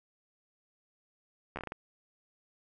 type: slowing click train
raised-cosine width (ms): 0.5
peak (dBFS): -23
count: 7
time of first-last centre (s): 1.56-1.721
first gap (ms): 12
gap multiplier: 1.32
effects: none